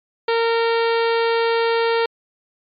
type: harmonic tone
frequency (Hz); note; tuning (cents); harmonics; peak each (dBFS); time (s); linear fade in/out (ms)
460; A#4; -23; 1 / 2 / 3 / 4 / 5 / 6 / 7 / 8 / 9 / 10; -17 / -23 / -27 / -29 / -31 / -33 / -34 / -35 / -36 / -37; 0.28-2.06; 5
effects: MP3 64 kbps